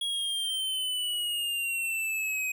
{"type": "exponential sweep", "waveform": "square", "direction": "down", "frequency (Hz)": [3322, 2510], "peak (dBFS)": -29, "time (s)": [0.01, 2.52], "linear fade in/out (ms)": 5, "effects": []}